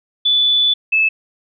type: tone pair in turn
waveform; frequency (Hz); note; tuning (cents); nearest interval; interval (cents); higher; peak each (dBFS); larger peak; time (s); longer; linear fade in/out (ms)
sine; 3474 / 2613; A7 / E7; -23 / -16; perfect fourth; 493; first; -11; neither; 0.25-0.74 / 0.92-1.09; first; 10
effects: none